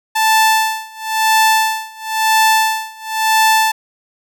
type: tone with tremolo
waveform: sawtooth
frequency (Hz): 880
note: A5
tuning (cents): 0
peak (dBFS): -5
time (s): 0.15-3.72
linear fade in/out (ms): 10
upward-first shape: sine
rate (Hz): 0.98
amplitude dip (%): 95
effects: none